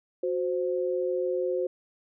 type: tone pair together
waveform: sine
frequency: 366.7 / 521 Hz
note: F#4 / C5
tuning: -15 / -7 cents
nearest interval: tritone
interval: 608 cents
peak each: -28 dBFS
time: 0.23-1.67 s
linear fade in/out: 5 ms
effects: none